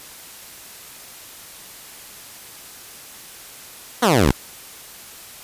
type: exponential sweep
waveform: 10% pulse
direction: down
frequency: 261.6 to 55.5 Hz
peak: -5 dBFS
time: 4.02-4.32 s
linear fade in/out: 10 ms
effects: white hiss -40 dBFS RMS until 5.43 s + resampled to 32000 Hz